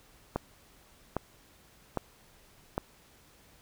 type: click train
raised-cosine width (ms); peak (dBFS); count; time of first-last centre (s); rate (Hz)
1; -15; 4; 0.36-2.779; 1.24
effects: pink hiss -60 dBFS RMS until 3.61 s